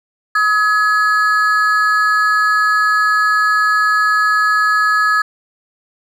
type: ring-modulated tone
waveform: triangle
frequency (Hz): 1480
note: F#6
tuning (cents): 0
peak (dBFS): -6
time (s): 0.35-5.22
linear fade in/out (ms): 5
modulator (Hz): 208
effects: none